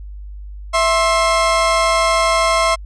30% pulse tone pair together, 659.3 / 1061.4 Hz, E5 / C6, 0 / +24 cents, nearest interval minor sixth, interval 824 cents, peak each -13 dBFS, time 0.73-2.76 s, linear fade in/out 20 ms, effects added 50 Hz sine -29 dBFS peak until 2.85 s + resampled to 22050 Hz

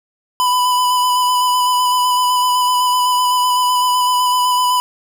square tone with vibrato, 996 Hz, B5, 14 cents sharp, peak -13 dBFS, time 0.4-4.8 s, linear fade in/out 0 ms, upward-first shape square, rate 7.9 Hz, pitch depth 13 cents each way, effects none

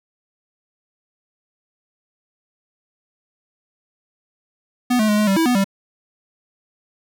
square tone with pitch steps, 247.3 / 215.4 / 209.5 / 211.8 / 194.4 / 326.3 / 247 / 195.8 Hz, B3 / A3 / G#3 / G#3 / G3 / E4 / B3 / G3, +3 / -37 / +15 / +34 / -14 / -18 / 0 / -2 cents, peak -15 dBFS, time 4.9-5.644 s, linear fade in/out 10 ms, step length 93 ms, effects none

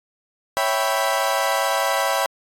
30% pulse chord, C# half-diminished seventh, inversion none, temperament equal, 554.4 / 659.3 / 784 / 987.8 Hz, C#5 / E5 / G5 / B5, 0 / 0 / 0 / 0 cents, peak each -22 dBFS, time 0.57-2.26 s, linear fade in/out 0 ms, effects AAC 48 kbps

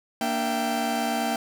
40% pulse tone cluster, 233.2 / 294.7 / 670 / 779 Hz, A#3 / D4 / E5 / G5, +1 / +6 / +28 / -11 cents, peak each -28 / -33 / -30 / -27 dBFS, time 0.21-1.36 s, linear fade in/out 2 ms, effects none

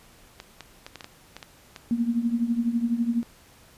clicks, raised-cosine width 0.2 ms, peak -21 dBFS, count 9, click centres 0.401 / 0.607 / 0.865 / 0.957 / 1.008 / 1.044 / 1.366 / 1.428 / 1.762 s
sine tone with tremolo, 234.6 Hz, A#3, 11 cents sharp, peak -18 dBFS, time 1.91-3.23 s, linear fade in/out 0 ms, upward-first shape triangle, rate 12 Hz, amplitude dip 85%
effects pink hiss -54 dBFS RMS until 3.77 s + resampled to 32000 Hz

